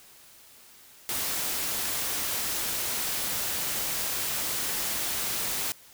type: noise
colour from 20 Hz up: white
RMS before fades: -30 dBFS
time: 1.09-5.72 s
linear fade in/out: 0 ms
effects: white hiss -53 dBFS RMS until 5.93 s